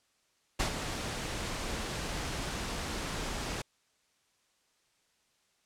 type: noise with ADSR envelope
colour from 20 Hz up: pink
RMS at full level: -28 dBFS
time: 0.59-3.62 s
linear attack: 11 ms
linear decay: 99 ms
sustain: -8 dB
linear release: 6 ms
effects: white hiss -72 dBFS RMS until 5.65 s + low-pass 8000 Hz 12 dB/octave